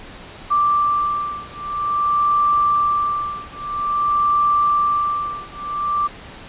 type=beating tone pair; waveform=sine; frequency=1174.7 / 1175.2 Hz; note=D6 / D6; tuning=0 / +1 cents; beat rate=0.5 Hz; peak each=-19 / -19 dBFS; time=0.5-6.08 s; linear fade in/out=20 ms; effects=pink hiss -38 dBFS RMS until 6.48 s + resampled to 8000 Hz